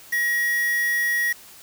triangle tone with quantisation, 1900 Hz, A#6, 33 cents sharp, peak -18 dBFS, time 0.12-1.33 s, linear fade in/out 10 ms, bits 5, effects white hiss -46 dBFS RMS until 1.62 s

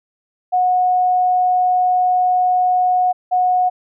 sine tone pair in turn, 730 / 730 Hz, F#5 / F#5, -24 / -24 cents, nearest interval unison, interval 0 cents, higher neither, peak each -12 dBFS, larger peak neither, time 0.52-3.13 / 3.31-3.7 s, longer first, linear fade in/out 20 ms, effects none

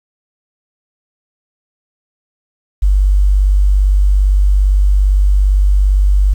sine tone, 48.79 Hz, G1, 7 cents flat, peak -7 dBFS, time 2.82-6.34 s, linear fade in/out 10 ms, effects 7-bit

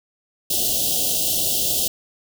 white band-stop noise, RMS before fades -21 dBFS, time 0.5-1.88 s, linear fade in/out 5 ms, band 760 to 2800 Hz, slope 96 dB/octave, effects none

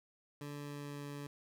20% pulse tone with pitch glide, 145 to 143.67 Hz, D3 to D3, -22 to -38 cents, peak -38 dBFS, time 0.41-1.27 s, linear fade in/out 2 ms, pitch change -16 cents, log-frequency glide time 0.58-1.06 s, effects none

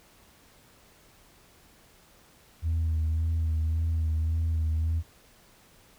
sine tone with vibrato, 80.4 Hz, E2, 43 cents flat, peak -22 dBFS, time 2.62-5.03 s, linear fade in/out 50 ms, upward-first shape sine, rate 1.8 Hz, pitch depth 30 cents each way, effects tanh soft clip ceiling -22 dBFS + pink hiss -58 dBFS RMS until 5.98 s

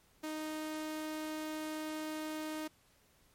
sawtooth tone, 310.2 Hz, D#4, 5 cents flat, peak -34 dBFS, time 0.23-2.68 s, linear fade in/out 10 ms, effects pink hiss -68 dBFS RMS until 3.34 s + MP3 64 kbps

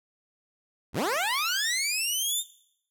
15% pulse linear sweep, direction up, 47.96 to 3687 Hz, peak -19 dBFS, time 0.93-2.44 s, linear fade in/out 50 ms, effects noise-tail reverb RT60 0.7 s tail -18 dB re dry

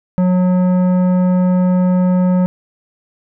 triangle tone with tanh clipping, 182 Hz, F#3, 28 cents flat, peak -12 dBFS, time 0.18-2.46 s, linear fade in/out 0 ms, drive 16 dB, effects none

